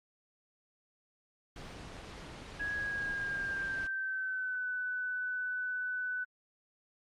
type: noise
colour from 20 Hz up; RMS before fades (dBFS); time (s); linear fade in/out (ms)
pink; -45; 1.56-3.87; 2
type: tone with pitch glide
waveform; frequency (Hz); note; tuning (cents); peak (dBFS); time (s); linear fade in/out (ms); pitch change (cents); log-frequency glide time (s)
sine; 1661.2 to 1497.2; G#6 to F#6; 0 to +20; -33; 2.59-6.25; 20; -180; 2.75-4.66
effects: low-pass 5000 Hz 12 dB/octave + Opus 24 kbps